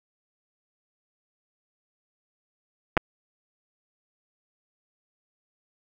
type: clicks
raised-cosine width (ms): 0.5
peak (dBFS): -5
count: 2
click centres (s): 2.969 / 2.975
effects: none